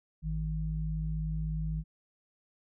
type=tone pair together; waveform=sine; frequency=53.41 / 157.3 Hz; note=G#1 / D#3; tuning=+49 / +19 cents; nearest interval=octave + perfect fifth; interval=1870 cents; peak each=-33 / -33 dBFS; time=0.22-1.84 s; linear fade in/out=50 ms; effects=none